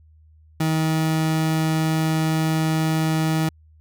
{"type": "tone", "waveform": "30% pulse", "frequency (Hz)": 158.7, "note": "D#3", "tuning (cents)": 35, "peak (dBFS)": -16, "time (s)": [0.6, 3.49], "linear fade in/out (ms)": 5, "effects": ["added 78 Hz sine -49 dBFS peak until 3.8 s"]}